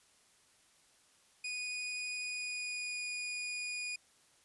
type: tone with pitch glide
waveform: sawtooth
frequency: 2472 to 2456 Hz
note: D#7 to D#7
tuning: -12 to -23 cents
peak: -34 dBFS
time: 1.44-3.96 s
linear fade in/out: 5 ms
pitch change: -11 cents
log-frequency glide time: 2.2-3.04 s
effects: white hiss -67 dBFS RMS until 4.44 s + resampled to 24000 Hz